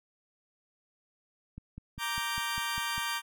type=click train; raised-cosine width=5 ms; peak=-30 dBFS; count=8; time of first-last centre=1.58-2.98 s; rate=5 Hz
type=chord; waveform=20% pulse; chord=G minor; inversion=first; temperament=equal; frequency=932.3 / 1174.7 / 1568 Hz; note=Bb5 / D6 / G6; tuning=0 / 0 / 0 cents; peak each=-31 dBFS; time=1.98-3.22 s; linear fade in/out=50 ms
effects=none